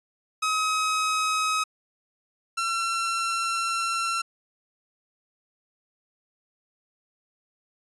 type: tone pair in turn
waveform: sawtooth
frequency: 1271 / 1354 Hz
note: D#6 / E6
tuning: +36 / +46 cents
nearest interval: minor second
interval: 110 cents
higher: second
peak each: -19 / -21 dBFS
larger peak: first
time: 0.42-1.64 / 2.57-4.22 s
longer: second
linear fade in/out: 10 ms
effects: resampled to 24000 Hz